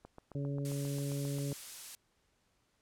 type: click train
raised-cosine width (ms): 1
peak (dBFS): -35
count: 12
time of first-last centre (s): 0.05-1.519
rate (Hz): 7.49
type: harmonic tone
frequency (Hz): 141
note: C#3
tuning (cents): +30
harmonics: 1 / 2 / 3 / 4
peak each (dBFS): -35 / -41 / -45 / -47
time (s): 0.35-1.53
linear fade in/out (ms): 2
type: noise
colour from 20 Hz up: blue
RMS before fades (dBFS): -43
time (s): 0.65-1.95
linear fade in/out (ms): 0
effects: pink hiss -75 dBFS RMS until 2.81 s + low-pass 10000 Hz 12 dB/octave